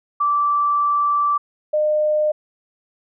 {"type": "tone pair in turn", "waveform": "sine", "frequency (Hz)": [1165, 607.6], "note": ["D6", "D#5"], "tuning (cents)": [-14, -41], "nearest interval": "major seventh", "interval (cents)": 1127, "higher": "first", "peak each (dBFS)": -15, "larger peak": "neither", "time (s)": [[0.2, 1.38], [1.73, 2.32]], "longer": "first", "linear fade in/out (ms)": 10, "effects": []}